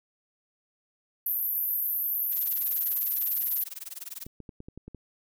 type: band-pass noise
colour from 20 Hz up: white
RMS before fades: -29 dBFS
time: 1.26-3.64 s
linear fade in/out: 5 ms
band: 12000 to 14000 Hz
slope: 96 dB/octave
type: noise with tremolo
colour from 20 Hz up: blue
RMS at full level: -37 dBFS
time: 2.31-4.27 s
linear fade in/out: 20 ms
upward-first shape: sine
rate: 20 Hz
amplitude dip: 100%
type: clicks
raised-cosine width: 3 ms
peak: -29 dBFS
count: 8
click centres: 4.265 / 4.403 / 4.492 / 4.604 / 4.685 / 4.776 / 4.88 / 4.947 s
effects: none